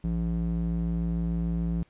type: tone with band-pass filter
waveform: square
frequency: 56.7 Hz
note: A#1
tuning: 47 cents flat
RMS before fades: -28 dBFS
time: 0.04-1.83 s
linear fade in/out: 0 ms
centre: 150 Hz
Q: 2.2
effects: pink hiss -65 dBFS RMS until 1.89 s + resampled to 8000 Hz